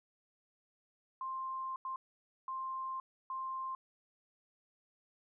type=tone bursts at uneven times; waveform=sine; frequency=1052 Hz; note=C6; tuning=9 cents sharp; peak=-37 dBFS; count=4; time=1.21-1.76 / 1.85-1.96 / 2.48-3 / 3.3-3.75 s; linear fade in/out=2 ms; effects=none